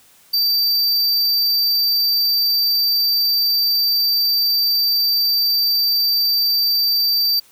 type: tone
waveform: square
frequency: 4654 Hz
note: D8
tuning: 17 cents flat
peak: -15 dBFS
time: 0.33-7.4 s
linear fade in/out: 10 ms
effects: white hiss -51 dBFS RMS until 7.51 s